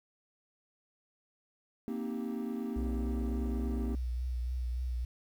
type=chord; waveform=triangle; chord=C minor seventh; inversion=third; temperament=equal; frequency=233.1 / 261.6 / 311.1 / 392 Hz; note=Bb3 / C4 / Eb4 / G4; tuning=0 / 0 / 0 / 0 cents; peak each=-34 / -37 / -40 / -40 dBFS; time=1.88-3.95 s; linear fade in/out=0 ms
type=tone with vibrato; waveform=sine; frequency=61.7 Hz; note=B1; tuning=1 cent flat; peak=-31 dBFS; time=2.76-5.05 s; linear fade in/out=5 ms; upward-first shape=triangle; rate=3.5 Hz; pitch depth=50 cents each way
effects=tanh soft clip ceiling -25 dBFS + 10-bit